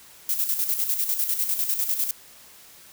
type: noise with tremolo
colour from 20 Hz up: violet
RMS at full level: -23 dBFS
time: 0.29-2.11 s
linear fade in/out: 2 ms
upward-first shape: square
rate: 10 Hz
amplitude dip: 55%
effects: white hiss -49 dBFS RMS until 2.92 s